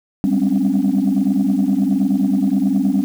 sine tone cluster, 193.6 / 203.1 / 259.4 / 280.8 Hz, G3 / G#3 / C4 / C#4, -21 / -38 / -15 / +22 cents, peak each -18 dBFS, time 0.24-3.04 s, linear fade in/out 0 ms, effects tanh soft clip ceiling -8 dBFS + 7-bit

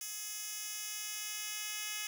10% pulse tone with high-pass filter sweep, 423.1 Hz, G#4, 32 cents sharp, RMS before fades -41 dBFS, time 0.01-2.07 s, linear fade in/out 2 ms, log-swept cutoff 6000 to 3300 Hz, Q 0.91, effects none

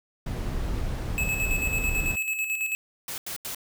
brown noise, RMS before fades -29 dBFS, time 0.26-2.16 s, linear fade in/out 5 ms
square tone with tremolo, 2590 Hz, E7, 31 cents flat, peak -25 dBFS, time 1.18-2.75 s, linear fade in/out 0 ms, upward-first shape square, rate 9.1 Hz, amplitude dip 50%
white noise bursts, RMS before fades -34 dBFS, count 3, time 3.08-3.548 s, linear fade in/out 2 ms, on 100 ms, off 84 ms
effects none

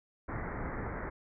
pink low-pass noise, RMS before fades -38 dBFS, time 0.28-1.1 s, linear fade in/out 10 ms, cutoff 2100 Hz, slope 96 dB/octave, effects none

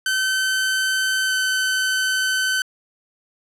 sawtooth tone with pitch glide, 1534 to 1524.3 Hz, G6 to G6, -38 to -49 cents, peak -15 dBFS, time 0.06-2.62 s, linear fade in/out 2 ms, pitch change -11 cents, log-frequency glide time 1.27-1.32 s, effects low-pass 12000 Hz 12 dB/octave

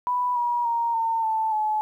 sine tone with pitch steps, 987.8 / 960.2 / 933.4 / 907.4 / 882.1 / 857.4 Hz, B5 / B5 / A#5 / A#5 / A5 / A5, 0 / -49 / +2 / -47 / +4 / -45 cents, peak -21 dBFS, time 0.07-1.81 s, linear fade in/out 0 ms, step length 290 ms, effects 10-bit

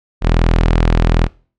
sawtooth tone, 41.2 Hz, E1, in tune, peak -6 dBFS, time 0.21-1.29 s, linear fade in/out 50 ms, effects noise-tail reverb RT60 0.4 s tail -23 dB re dry + low-pass 4000 Hz 12 dB/octave

